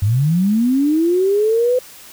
sine linear sweep, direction up, 93.5 to 510 Hz, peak -12 dBFS, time 0.02-1.79 s, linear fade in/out 5 ms, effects white hiss -40 dBFS RMS until 2.12 s

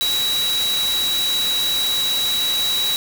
sine tone in noise, 3892 Hz, B7, 26 cents flat, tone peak -18 dBFS, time 0.01-2.96 s, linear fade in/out 0 ms, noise white, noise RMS -26 dBFS, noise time 0.01-2.96 s, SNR +5 dB, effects none

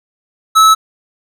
sine tone with hard clipping, 1300 Hz, E6, 24 cents flat, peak -6 dBFS, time 0.55-0.75 s, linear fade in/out 20 ms, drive 15 dB, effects none

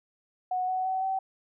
sine tone with pitch steps, 736 / 745.8 / 755.8 / 765.9 Hz, F#5 / F#5 / F#5 / G5, -9 / +14 / +37 / -40 cents, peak -26 dBFS, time 0.51-1.19 s, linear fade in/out 5 ms, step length 170 ms, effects none

